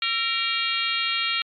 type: harmonic tone with a mistuned harmonic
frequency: 466.2 Hz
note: A#4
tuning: in tune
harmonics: 3 / 4 / 5 / 6 / 7 / 8 / 9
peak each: -30 / -34 / -28 / -29 / -29 / -32 / -31 dBFS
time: 0.02-1.42 s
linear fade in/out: 2 ms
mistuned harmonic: 3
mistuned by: -63 cents
effects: MP3 96 kbps